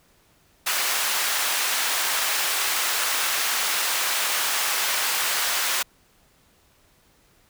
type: high-pass noise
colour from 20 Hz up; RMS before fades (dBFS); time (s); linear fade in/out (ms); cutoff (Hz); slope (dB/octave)
pink; -24; 0.66-5.83; 10; 1100; 12
effects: pink hiss -60 dBFS RMS until 7.49 s